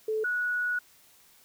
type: tone pair in turn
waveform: sine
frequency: 435.5 / 1464.8 Hz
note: A4 / F#6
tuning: -18 / -18 cents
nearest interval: octave + major sixth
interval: 2100 cents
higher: second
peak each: -26 dBFS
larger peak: neither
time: 0.08-0.24 / 0.24-0.79 s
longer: second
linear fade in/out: 5 ms
effects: white hiss -59 dBFS RMS until 1.44 s